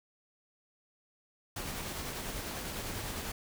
pink noise with tremolo, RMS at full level -38 dBFS, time 1.56-3.32 s, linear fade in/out 5 ms, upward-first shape sine, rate 10 Hz, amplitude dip 25%, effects none

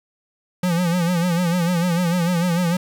square tone with vibrato, 174.3 Hz, F3, 3 cents flat, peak -18 dBFS, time 0.63-2.77 s, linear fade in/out 5 ms, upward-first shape sine, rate 6.7 Hz, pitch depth 84 cents each way, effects 8-bit

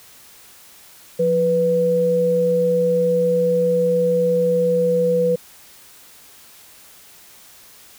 sine tone pair together, 174.75 / 493.9 Hz, F3 / B4, +1 / 0 cents, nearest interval octave + tritone, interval 1799 cents, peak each -23 / -15 dBFS, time 1.19-5.36 s, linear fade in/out 10 ms, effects white hiss -46 dBFS RMS until 7.98 s

